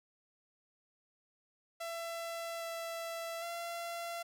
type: tone with pitch steps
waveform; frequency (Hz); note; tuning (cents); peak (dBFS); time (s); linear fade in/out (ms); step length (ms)
sawtooth; 670 / 666 / 682; E5 / E5 / F5; +28 / +18 / -41; -35; 1.8-4.23; 10; 810
effects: none